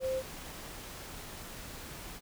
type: tone in noise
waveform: sine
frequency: 523.3 Hz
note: C5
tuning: in tune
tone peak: -30 dBFS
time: 0-0.23 s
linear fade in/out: 50 ms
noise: pink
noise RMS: -45 dBFS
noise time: 0-2.21 s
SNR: +12 dB
effects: none